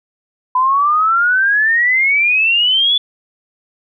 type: exponential sweep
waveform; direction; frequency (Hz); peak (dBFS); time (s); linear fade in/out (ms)
sine; up; 1000 to 3475; -10; 0.55-2.98; 5
effects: none